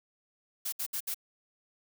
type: noise bursts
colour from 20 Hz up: blue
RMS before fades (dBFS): -34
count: 4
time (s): 0.65-1.145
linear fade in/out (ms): 10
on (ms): 75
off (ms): 65
effects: none